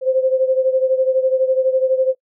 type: beating tone pair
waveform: sine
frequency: 519 / 531 Hz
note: C5 / C5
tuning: -14 / +25 cents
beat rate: 12 Hz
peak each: -15 / -19 dBFS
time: 0.01-2.15 s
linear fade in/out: 50 ms
effects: noise-tail reverb RT60 0.1 s tail -20 dB re dry